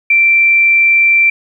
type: tone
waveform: sine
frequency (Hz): 2349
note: D7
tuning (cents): 0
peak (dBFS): -6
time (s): 0.1-1.3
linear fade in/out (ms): 5
effects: 8-bit